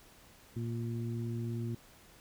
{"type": "harmonic tone", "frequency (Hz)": 116.54, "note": "A#2", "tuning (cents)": 0, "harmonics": [1, 2, 3], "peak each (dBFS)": [-35, -40, -44], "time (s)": [0.56, 1.75], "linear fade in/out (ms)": 5, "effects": ["pink hiss -59 dBFS RMS until 2.2 s"]}